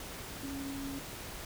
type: tone in noise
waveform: sine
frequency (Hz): 275.4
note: C#4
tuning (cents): -11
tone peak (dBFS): -38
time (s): 0.43-0.99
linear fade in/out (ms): 2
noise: pink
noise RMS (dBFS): -44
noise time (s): 0-1.45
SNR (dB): +3
effects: none